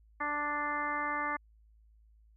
harmonic tone with a mistuned harmonic, 293.7 Hz, D4, in tune, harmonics 1 / 2 / 3 / 4 / 5 / 6 / 7, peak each -43 / -44 / -38 / -35 / -43 / -38 / -40 dBFS, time 0.2-1.37 s, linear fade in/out 10 ms, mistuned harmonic 7, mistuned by +16 cents, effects added 54 Hz sine -59 dBFS peak until 2.36 s

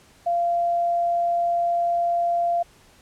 sine tone, 690 Hz, F5, 21 cents flat, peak -19 dBFS, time 0.26-2.63 s, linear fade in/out 10 ms, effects pink hiss -54 dBFS RMS until 3.01 s + low-pass 11000 Hz 12 dB/octave

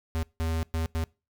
square tone bursts at uneven times, 81.2 Hz, E2, 26 cents flat, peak -27 dBFS, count 4, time 0.15-0.23 / 0.4-0.63 / 0.74-0.86 / 0.95-1.04 s, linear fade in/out 0 ms, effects noise-tail reverb RT60 0.3 s tail -24 dB re dry

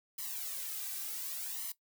blue noise with flanger, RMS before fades -40 dBFS, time 0.18-1.72 s, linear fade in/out 5 ms, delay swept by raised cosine 0.98 to 2.58 ms, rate 0.68 Hz, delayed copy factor +1, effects noise-tail reverb RT60 0.1 s tail -17 dB re dry

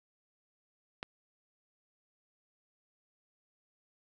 click, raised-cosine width 0.3 ms, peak -21 dBFS, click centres 1.029 s, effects none

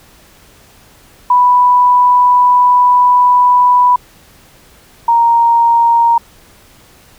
sine tone pair in turn, 987.8 / 932.4 Hz, B5 / A#5, 0 / 0 cents, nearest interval minor second, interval 100 cents, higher first, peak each -5 / -6 dBFS, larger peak first, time 1.3-3.96 / 5.08-6.18 s, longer first, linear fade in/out 5 ms, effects pink hiss -44 dBFS RMS until 7.18 s

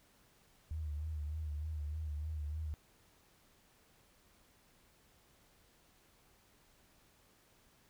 sine tone with vibrato, 76.3 Hz, D#2, 33 cents flat, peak -37 dBFS, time 0.71-2.74 s, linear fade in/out 0 ms, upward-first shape sine, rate 3.3 Hz, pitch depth 62 cents each way, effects pink hiss -68 dBFS RMS until 7.89 s

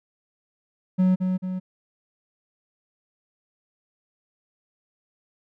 triangle tone with echo, 185 Hz, F#3, in tune, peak -14 dBFS, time 0.98-1.16 s, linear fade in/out 20 ms, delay 220 ms, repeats 2, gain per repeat -5 dB, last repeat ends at 1.6 s, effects none

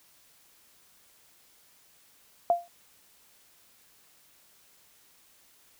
sine tone with exponential decay, 693 Hz, F5, 14 cents flat, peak -16 dBFS, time 2.5-2.68 s, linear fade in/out 1 ms, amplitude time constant 38 ms, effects white hiss -61 dBFS RMS until 5.79 s

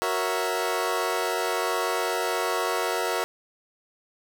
20% pulse chord, F# dominant seventh, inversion none, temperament equal, 370 / 466.2 / 554.4 / 659.3 Hz, F#4 / A#4 / C#5 / E5, 0 / 0 / 0 / 0 cents, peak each -25 / -24 / -28 / -25 dBFS, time 0.02-3.24 s, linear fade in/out 0 ms, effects none

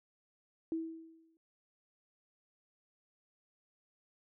sine tone with exponential decay, 325.4 Hz, E4, 22 cents flat, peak -31 dBFS, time 0.72-1.37 s, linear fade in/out 1 ms, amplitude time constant 140 ms, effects none

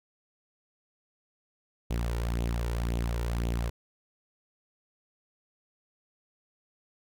sawtooth tone with flanger, 58.27 Hz, A#1, in tune, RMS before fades -30 dBFS, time 1.9-3.7 s, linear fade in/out 10 ms, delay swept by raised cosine 0.29 to 2.19 ms, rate 1.9 Hz, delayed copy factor +0.55, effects none

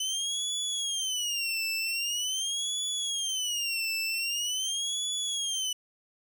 25% pulse tone with vibrato, 3013 Hz, F#7, 31 cents sharp, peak -25 dBFS, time 0-5.73 s, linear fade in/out 5 ms, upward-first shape sine, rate 0.44 Hz, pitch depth 220 cents each way, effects none

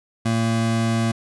square tone pair together, 113.94 / 227.7 Hz, A#2 / A#3, -39 / -40 cents, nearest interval octave, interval 1199 cents, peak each -22 dBFS, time 0.25-1.12 s, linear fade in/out 10 ms, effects resampled to 24000 Hz

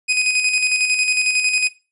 sawtooth tone with tremolo, 2501 Hz, D#7, 8 cents sharp, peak -11 dBFS, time 0.08-1.69 s, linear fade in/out 20 ms, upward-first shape square, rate 11 Hz, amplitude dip 45%, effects noise-tail reverb RT60 0.3 s tail -18 dB re dry + resampled to 24000 Hz

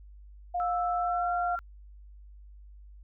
sine tone, 709 Hz, F5, 26 cents sharp, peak -27 dBFS, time 0.54-1.56 s, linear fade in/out 10 ms
sine tone with pitch glide, 1321 to 1374.7 Hz, E6 to F6, +3 to -28 cents, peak -32 dBFS, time 0.6-1.59 s, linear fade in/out 0 ms, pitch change +69 cents, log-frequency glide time 0.97-1.32 s
effects added 50 Hz sine -47 dBFS peak until 3.03 s

